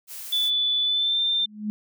blue noise, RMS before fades -37 dBFS, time 0.07-0.51 s, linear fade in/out 50 ms
sine tone with pitch glide, 3476 to 3586 Hz, A7 to A7, -22 to +32 cents, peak -20 dBFS, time 0.32-1.46 s, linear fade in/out 10 ms, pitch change +54 cents, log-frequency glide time 0.83-1.21 s
sine tone with exponential growth, 211.3 Hz, G#3, 30 cents sharp, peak -22 dBFS, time 1.36-1.7 s, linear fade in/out 0 ms, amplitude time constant 72 ms
effects none

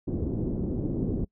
white low-pass noise, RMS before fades -29 dBFS, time 0.07-1.25 s, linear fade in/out 10 ms, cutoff 340 Hz, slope 24 dB/octave, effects noise-tail reverb RT60 0.1 s tail -25 dB re dry

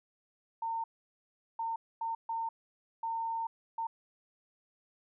sine tone bursts at uneven times, 910 Hz, A#5, 42 cents flat, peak -32 dBFS, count 6, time 0.62-0.84 / 1.59-1.76 / 2.01-2.15 / 2.29-2.49 / 3.03-3.47 / 3.78-3.87 s, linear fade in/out 5 ms, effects none

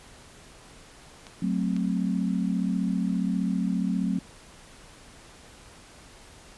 clicks, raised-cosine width 0.2 ms, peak -25 dBFS, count 2, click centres 1.268 / 1.765 s
sine chord, F# diminished, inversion none, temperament equal, 185 / 220 / 261.6 Hz, F#3 / A3 / C4, 0 / 0 / 0 cents, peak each -26 / -29 / -30 dBFS, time 1.42-4.19 s, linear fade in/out 5 ms
effects pink hiss -50 dBFS RMS until 6.57 s + resampled to 24000 Hz

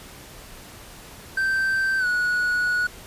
triangle tone with pitch glide, 1559 to 1463 Hz, G6 to F#6, -10 to -20 cents, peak -18 dBFS, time 1.37-2.87 s, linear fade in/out 5 ms, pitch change -110 cents, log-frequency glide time 1.98-2.06 s, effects pink hiss -43 dBFS RMS until 3.06 s + resampled to 32000 Hz

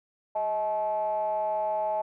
triangle ring-modulated tone, 113 Hz, A2, 47 cents sharp, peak -20 dBFS, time 0.35-2.02 s, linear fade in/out 10 ms, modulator 747 Hz, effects tanh soft clip ceiling -16 dBFS

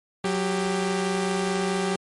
sawtooth tone pair together, 185 / 394.7 Hz, F#3 / G4, 0 / +12 cents, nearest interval octave + minor second, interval 1312 cents, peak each -22 dBFS, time 0.24-1.96 s, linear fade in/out 5 ms, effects MP3 48 kbps

